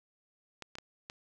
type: clicks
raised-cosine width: 0.2 ms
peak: -25 dBFS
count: 4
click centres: 0.623 / 0.754 / 0.785 / 1.099 s
effects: none